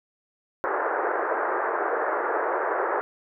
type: band-pass noise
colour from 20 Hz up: pink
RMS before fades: -26 dBFS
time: 0.64-3.01 s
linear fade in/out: 0 ms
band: 370 to 1700 Hz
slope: 48 dB/octave
effects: none